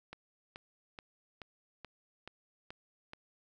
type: click train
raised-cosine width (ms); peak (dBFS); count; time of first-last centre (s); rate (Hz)
0.3; -29; 8; 0.13-3.134; 2.33
effects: none